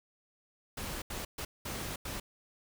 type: noise bursts at uneven times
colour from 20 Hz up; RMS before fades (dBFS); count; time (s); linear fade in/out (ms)
pink; -39; 5; 0.77-1.02 / 1.1-1.25 / 1.38-1.45 / 1.65-1.96 / 2.05-2.2; 5
effects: none